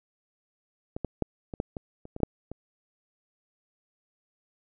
clicks, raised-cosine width 2 ms, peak -20 / -16 / -12 / -23 / -14 / -21 / -30 / -23 / -26 / -6 / -24 dBFS, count 11, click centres 0.965 / 1.047 / 1.223 / 1.538 / 1.601 / 1.768 / 2.054 / 2.164 / 2.203 / 2.233 / 2.516 s, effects none

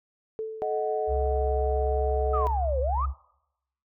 sine tone with exponential decay, 440 Hz, A4, in tune, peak -27 dBFS, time 0.39-1.22 s, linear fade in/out 0 ms, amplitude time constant 180 ms
sine chord, D# diminished, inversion second, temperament equal with one note detuned, 434.2 / 622.3 / 740 Hz, A4 / D#5 / F#5, -23 / 0 / 0 cents, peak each -28 / -30 / -30 dBFS, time 0.62-2.47 s, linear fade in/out 0 ms
sine tone with vibrato, 67.8 Hz, C#2, 38 cents flat, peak -26 dBFS, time 1.07-3.14 s, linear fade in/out 50 ms, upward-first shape triangle, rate 1.4 Hz, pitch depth 10 cents each way
sine exponential two-way sweep, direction down then up, 1300 to 493.9 to 1300 Hz, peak -26 dBFS, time 2.33-3.06 s, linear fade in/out 10 ms, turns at 2.8 s
effects noise-tail reverb RT60 0.8 s tail -20 dB re dry + tanh soft clip ceiling -11 dBFS

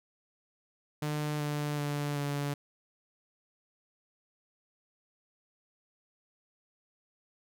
sawtooth tone with pitch steps, 149.8 / 147.65 / 145.54 / 143.45 Hz, D3 / D3 / D3 / D3, +35 / +10 / -15 / -40 cents, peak -27 dBFS, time 1.02-2.54 s, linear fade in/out 5 ms, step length 380 ms, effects none

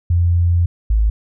sine tone pair in turn, 86.5 / 53.85 Hz, F2 / A1, -16 / -37 cents, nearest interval minor sixth, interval 821 cents, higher first, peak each -11 dBFS, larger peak neither, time 0.1-0.66 / 0.9-1.1 s, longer first, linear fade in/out 5 ms, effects none

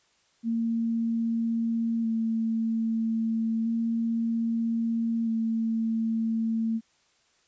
sine tone with vibrato, 227.1 Hz, A#3, 45 cents flat, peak -24 dBFS, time 0.43-6.81 s, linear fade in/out 50 ms, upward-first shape square, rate 0.31 Hz, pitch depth 15 cents each way, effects white hiss -66 dBFS RMS until 7.47 s + resampled to 16000 Hz

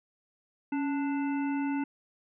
harmonic tone with a mistuned harmonic, 293.7 Hz, D4, in tune, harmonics 1 / 3 / 5 / 7 / 9, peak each -28 / -38 / -44 / -47 / -46 dBFS, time 0.72-1.84 s, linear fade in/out 5 ms, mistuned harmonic 1, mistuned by -89 cents, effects none

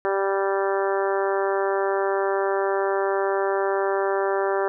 harmonic tone, 195.6 Hz, G3, 4 cents flat, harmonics 2 / 3 / 4 / 5 / 6 / 7 / 8 / 9, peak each -23 / -27 / -29 / -31 / -33 / -34 / -35 / -36 dBFS, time 0.05-4.68 s, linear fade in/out 0 ms, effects none

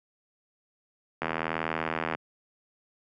click train, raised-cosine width 0.5 ms, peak -13 dBFS, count 76, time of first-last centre 1.22-2.149 s, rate 80.7 Hz, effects high-pass 150 Hz 12 dB/octave

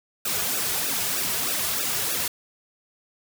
white noise with flanger, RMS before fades -26 dBFS, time 0.25-2.28 s, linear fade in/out 5 ms, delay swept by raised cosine 0.94 to 3.84 ms, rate 3.2 Hz, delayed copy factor -0.95, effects none

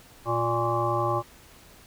harmonic tone with a mistuned harmonic, 117.3 Hz, A#2, 11 cents sharp, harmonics 1 / 3 / 5 / 7 / 9 / 10, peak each -30 / -30 / -30 / -30 / -30 / -30 dBFS, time 0.25-1.23 s, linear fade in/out 50 ms, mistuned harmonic 10, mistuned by -39 cents, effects pink hiss -52 dBFS RMS until 1.86 s

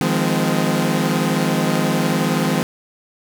sawtooth chord, F minor seventh, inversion third, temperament equal with one note detuned, 155.56 / 174.61 / 207.7 / 256.4 Hz, Eb3 / F3 / Ab3 / C4, 0 / 0 / 0 / -35 cents, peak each -18 dBFS, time 0.01-2.63 s, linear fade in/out 0 ms, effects none

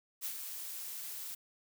blue noise with ADSR envelope, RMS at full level -37 dBFS, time 0.21-1.35 s, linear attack 39 ms, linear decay 76 ms, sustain -6 dB, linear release 7 ms, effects none

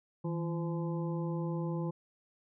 harmonic tone with a mistuned harmonic, 171.1 Hz, F3, 35 cents flat, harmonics 1 / 2 / 3 / 5 / 6, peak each -33 / -39 / -43 / -47 / -49 dBFS, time 0.24-1.91 s, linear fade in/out 10 ms, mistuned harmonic 1, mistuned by -91 cents, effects none

